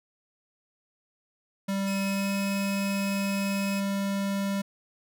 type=tone with pitch glide; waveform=square; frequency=196 to 197.71 Hz; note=G3 to G3; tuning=0 to +15 cents; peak=-27 dBFS; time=1.68-4.62 s; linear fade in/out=10 ms; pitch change=+15 cents; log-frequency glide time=2.04-2.31 s
type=tone; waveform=sawtooth; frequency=2547 Hz; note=D#7; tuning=40 cents sharp; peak=-32 dBFS; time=1.86-3.81 s; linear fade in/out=20 ms
effects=none